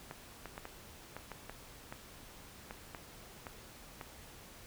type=clicks; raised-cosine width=0.5 ms; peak=-28 dBFS; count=12; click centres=0.111 / 0.457 / 0.579 / 0.654 / 1.166 / 1.317 / 1.496 / 1.925 / 2.709 / 2.948 / 3.468 / 4.012 s; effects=pink hiss -54 dBFS RMS until 4.66 s